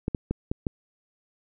clicks, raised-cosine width 3 ms, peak -13 dBFS, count 5, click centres 0.081 / 0.148 / 0.31 / 0.515 / 0.668 s, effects none

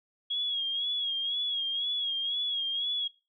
sine tone with vibrato, 3307 Hz, G#7, 8 cents flat, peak -28 dBFS, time 0.3-3.08 s, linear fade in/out 10 ms, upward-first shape sine, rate 2 Hz, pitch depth 60 cents each way, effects noise-tail reverb RT60 0.3 s tail -21 dB re dry

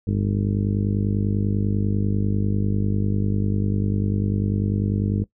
harmonic tone, 50.1 Hz, G1, 38 cents sharp, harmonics 1 / 2 / 3 / 4 / 5 / 6 / 7 / 8 / 9, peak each -30 / -22 / -32 / -25 / -34 / -31 / -37 / -38 / -36 dBFS, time 0.07-5.24 s, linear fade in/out 5 ms, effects noise-tail reverb RT60 0.1 s tail -18 dB re dry

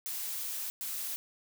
blue noise bursts at uneven times, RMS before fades -37 dBFS, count 2, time 0.06-0.7 / 0.81-1.16 s, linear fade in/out 0 ms, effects none

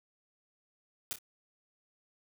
white noise with echo, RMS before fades -35 dBFS, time 1.11-1.13 s, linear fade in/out 0 ms, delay 28 ms, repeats 2, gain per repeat -10 dB, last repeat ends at 1.186 s, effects none

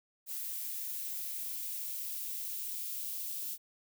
violet noise with high-pass filter sweep, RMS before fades -39 dBFS, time 0.26-3.58 s, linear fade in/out 50 ms, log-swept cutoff 1700 to 2900 Hz, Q 1.2, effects none

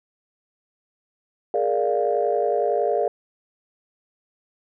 sine chord, Bb dominant seventh, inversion third, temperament equal, 415.3 / 466.2 / 587.3 / 698.5 Hz, Ab4 / Bb4 / D5 / F5, 0 / 0 / 0 / 0 cents, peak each -24 dBFS, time 1.54-3.08 s, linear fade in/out 2 ms, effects tanh soft clip ceiling -9 dBFS

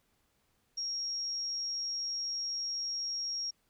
sine tone, 5588 Hz, F8, in tune, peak -33 dBFS, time 0.77-3.51 s, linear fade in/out 10 ms, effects pink hiss -74 dBFS RMS until 3.69 s

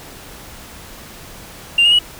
sine tone with pitch steps, 2790 / 2855 / 2922 Hz, F7 / F7 / F#7, -2 / +37 / -22 cents, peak -7 dBFS, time 1.78-1.99 s, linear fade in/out 5 ms, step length 70 ms, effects tanh soft clip ceiling -6 dBFS + pink hiss -37 dBFS RMS until 2.19 s

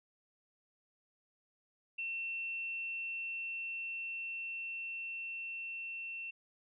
sine tone with level ramp, 2700 Hz, E7, 41 cents sharp, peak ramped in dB -36 to -40 dBFS, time 1.98-6.31 s, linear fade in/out 10 ms, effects none

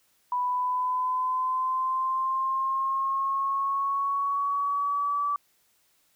sine linear sweep, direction up, 987 to 1156 Hz, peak -24 dBFS, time 0.32-5.36 s, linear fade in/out 2 ms, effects white hiss -67 dBFS RMS until 6.15 s

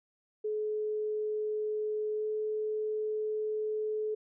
sine tone with pitch glide, 426.8 to 429.5 Hz, G#4 to A4, +47 to -42 cents, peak -30 dBFS, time 0.44-4.15 s, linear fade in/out 10 ms, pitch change +11 cents, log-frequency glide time 2.16-2.25 s, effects none

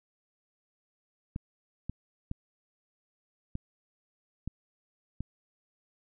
clicks, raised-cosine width 5 ms, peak -22 dBFS, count 6, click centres 1.361 / 1.896 / 2.314 / 3.554 / 4.476 / 5.206 s, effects none

